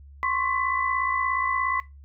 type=tone cluster; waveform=sine; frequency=1051 / 1108 / 1999 Hz; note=C6 / C#6 / B6; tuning=+7 / -1 / +20 cents; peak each=-27 dBFS; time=0.23-1.8 s; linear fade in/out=0 ms; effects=noise-tail reverb RT60 0.2 s tail -18 dB re dry + added 70 Hz sine -44 dBFS peak until 2.04 s